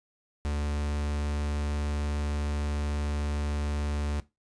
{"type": "tone", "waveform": "45% pulse", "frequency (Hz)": 73.42, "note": "D2", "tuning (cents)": 0, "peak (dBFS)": -28, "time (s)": [0.45, 4.2], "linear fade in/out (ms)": 0, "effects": ["noise-tail reverb RT60 0.2 s tail -17 dB re dry", "resampled to 22050 Hz"]}